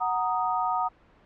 sine chord, D# minor, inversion first, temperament equal, 740 / 932.3 / 1244.5 Hz, F#5 / A#5 / D#6, 0 / 0 / 0 cents, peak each -28 dBFS, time 0-0.89 s, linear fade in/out 20 ms, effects pink hiss -58 dBFS RMS until 1.25 s + low-pass 2000 Hz 12 dB/octave

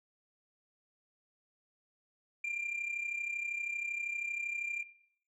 sine tone with amplitude modulation, 2384 Hz, D7, 25 cents sharp, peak -29 dBFS, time 2.44-4.83 s, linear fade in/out 5 ms, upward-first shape sine, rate 32.7 Hz, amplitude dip 70%, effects noise-tail reverb RT60 0.7 s tail -19 dB re dry + tanh soft clip ceiling -31 dBFS

